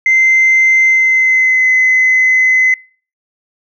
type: tone with pitch glide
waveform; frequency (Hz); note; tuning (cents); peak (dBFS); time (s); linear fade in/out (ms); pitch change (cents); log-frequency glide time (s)
sine; 2076 to 2037; C7 to C7; -14 to -47; -6; 0.06-2.74; 2; -33; 0.84-1.69
effects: noise-tail reverb RT60 0.4 s tail -23 dB re dry + tanh soft clip ceiling -3 dBFS